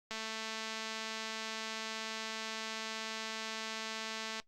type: click train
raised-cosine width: 0.2 ms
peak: -23 dBFS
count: 949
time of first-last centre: 0.11-4.4 s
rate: 221 Hz
effects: noise-tail reverb RT60 0.1 s tail -19 dB re dry + Opus 48 kbps